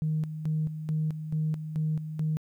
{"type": "tone with tremolo", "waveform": "sine", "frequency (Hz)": 155.6, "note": "D#3", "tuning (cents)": 0, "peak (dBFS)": -24, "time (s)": [0.02, 2.37], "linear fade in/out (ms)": 0, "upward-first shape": "square", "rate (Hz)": 2.3, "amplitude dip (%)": 65, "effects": ["tanh soft clip ceiling -20 dBFS", "11-bit"]}